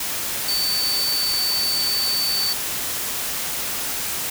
sine tone in noise, 4535 Hz, C#8, 39 cents sharp, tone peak -20 dBFS, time 0.48-2.53 s, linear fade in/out 5 ms, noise white, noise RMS -26 dBFS, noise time 0-4.3 s, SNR +3 dB, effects none

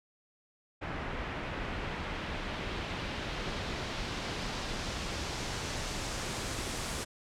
pink noise with low-pass filter sweep, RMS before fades -37 dBFS, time 0.81-7.05 s, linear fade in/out 20 ms, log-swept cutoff 2000 to 8900 Hz, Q 1.1, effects none

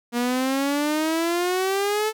sawtooth exponential sweep, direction up, 236.6 to 440 Hz, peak -17 dBFS, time 0.12-2.13 s, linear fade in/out 50 ms, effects none

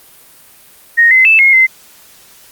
sine tone with pitch steps, 1863 / 2052 / 2634 / 2154 / 2066 Hz, A#6 / C7 / E7 / C7 / C7, -2 / -34 / -2 / +50 / -22 cents, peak -4 dBFS, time 0.97-1.67 s, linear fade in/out 20 ms, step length 140 ms, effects white hiss -42 dBFS RMS until 2.51 s + Opus 32 kbps

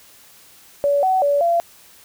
sine tone with pitch steps, 570 / 753 / 572 / 683 Hz, C#5 / F#5 / D5 / F5, +48 / +30 / -46 / -39 cents, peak -14 dBFS, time 0.84-1.6 s, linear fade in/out 0 ms, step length 190 ms, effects white hiss -48 dBFS RMS until 2.04 s

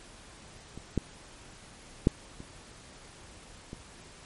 clicks, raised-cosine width 3 ms, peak -29 / -13 / -7 / -29 / -27 dBFS, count 5, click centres 0.776 / 0.977 / 2.071 / 2.404 / 3.731 s, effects pink hiss -51 dBFS RMS until 4.25 s + MP3 48 kbps

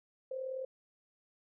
sine tone with amplitude modulation, 522 Hz, C5, 4 cents flat, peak -34 dBFS, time 0.31-0.65 s, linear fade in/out 5 ms, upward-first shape sine, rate 39.6 Hz, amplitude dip 55%, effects none

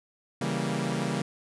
sawtooth chord, C# diminished seventh, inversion none, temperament equal, 138.59 / 164.81 / 196 / 233.1 Hz, C#3 / E3 / G3 / Bb3, 0 / 0 / 0 / 0 cents, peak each -29 dBFS, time 0.41-1.22 s, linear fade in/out 5 ms, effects resampled to 24000 Hz

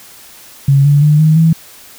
sine tone with pitch steps, 138.59 / 144.23 / 150.09 / 156.19 / 162.54 Hz, C#3 / D3 / D3 / D#3 / E3, 0 / -31 / +38 / +7 / -24 cents, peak -5 dBFS, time 0.68-1.53 s, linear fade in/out 5 ms, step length 170 ms, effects white hiss -38 dBFS RMS until 1.98 s

